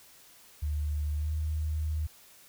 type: tone with pitch glide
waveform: sine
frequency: 74.5 to 77.35 Hz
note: D2 to D#2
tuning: +25 to -10 cents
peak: -28 dBFS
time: 0.62-2.07 s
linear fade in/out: 10 ms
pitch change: +65 cents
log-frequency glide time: 1.16-1.31 s
effects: white hiss -56 dBFS RMS until 2.48 s